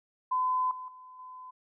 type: tone with level steps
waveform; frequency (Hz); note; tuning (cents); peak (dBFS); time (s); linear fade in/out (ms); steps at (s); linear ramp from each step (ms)
sine; 1016; B5; +49; -25 / -38 / -47 / -43; 0.31-1.51; 10; 0.71 / 0.88 / 1.19; 2
effects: none